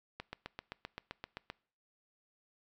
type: click train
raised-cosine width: 0.3 ms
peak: -25 dBFS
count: 11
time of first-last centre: 0.2-1.5 s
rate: 7.69 Hz
effects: noise-tail reverb RT60 0.5 s tail -23 dB re dry